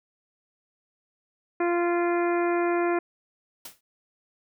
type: harmonic tone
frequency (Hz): 346.6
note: F4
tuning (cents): -13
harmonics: 1 / 2 / 3 / 4 / 5 / 6 / 7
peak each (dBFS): -23 / -29 / -33 / -35 / -37 / -39 / -40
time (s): 1.6-2.99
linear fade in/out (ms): 5
type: noise with exponential decay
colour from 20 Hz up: white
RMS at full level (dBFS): -36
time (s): 3.65-3.81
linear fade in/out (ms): 5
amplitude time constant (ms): 34
effects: none